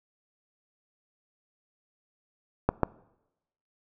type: clicks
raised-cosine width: 1 ms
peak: -7 dBFS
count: 2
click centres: 2.69 / 2.833 s
effects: noise-tail reverb RT60 0.9 s tail -22 dB re dry